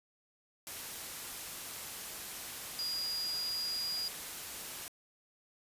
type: tone in noise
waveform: sine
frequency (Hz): 4865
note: D#8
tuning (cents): -40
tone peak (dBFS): -34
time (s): 2.79-4.08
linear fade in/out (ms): 0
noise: white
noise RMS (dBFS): -43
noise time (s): 0.67-4.88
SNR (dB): +6
effects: resampled to 32000 Hz